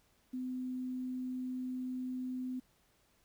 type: tone with quantisation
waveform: sine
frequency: 254.6 Hz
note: C4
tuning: 47 cents flat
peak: -36 dBFS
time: 0.33-2.6 s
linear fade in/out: 10 ms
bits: 11
effects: pink hiss -71 dBFS RMS until 3.24 s